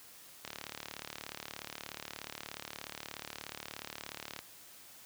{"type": "click train", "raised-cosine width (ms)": 0.2, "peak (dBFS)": -23, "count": 146, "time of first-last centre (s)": [0.45, 4.39], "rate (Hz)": 36.8, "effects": ["white hiss -55 dBFS RMS until 5.05 s", "high-pass 60 Hz 12 dB/octave"]}